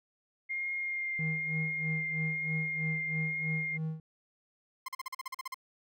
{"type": "tone with vibrato", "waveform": "sine", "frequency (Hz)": 2122, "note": "C7", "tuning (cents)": 24, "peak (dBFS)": -32, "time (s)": [0.49, 3.78], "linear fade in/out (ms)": 20, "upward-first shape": "triangle", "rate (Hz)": 1.1, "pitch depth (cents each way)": 14}
{"type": "tone with tremolo", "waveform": "triangle", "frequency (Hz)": 158.6, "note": "D#3", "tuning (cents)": 33, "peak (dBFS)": -29, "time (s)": [1.19, 4], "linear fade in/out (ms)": 2, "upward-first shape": "sine", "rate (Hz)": 3.1, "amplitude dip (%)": 85}
{"type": "tone bursts", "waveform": "30% pulse", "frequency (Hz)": 1046.5, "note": "C6", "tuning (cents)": 0, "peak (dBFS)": -33, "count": 11, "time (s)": [4.86, 5.544], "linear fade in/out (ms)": 5, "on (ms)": 24, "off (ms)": 42}
{"effects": []}